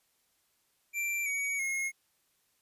square tone with pitch steps, 2353 / 2253 / 2158 Hz, D7 / C#7 / C#7, +3 / +28 / -47 cents, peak -31 dBFS, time 0.93-1.92 s, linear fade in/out 50 ms, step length 330 ms, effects white hiss -73 dBFS RMS until 2.61 s + resampled to 32000 Hz

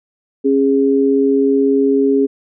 sine tone pair together, 273 / 411.4 Hz, C#4 / G#4, -26 / -16 cents, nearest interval perfect fifth, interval 710 cents, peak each -13 dBFS, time 0.44-2.27 s, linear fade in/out 20 ms, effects none

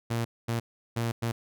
sawtooth tone bursts at uneven times, 116.4 Hz, A#2, 2 cents flat, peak -23 dBFS, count 4, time 0.1-0.25 / 0.48-0.6 / 0.96-1.12 / 1.22-1.32 s, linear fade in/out 10 ms, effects none

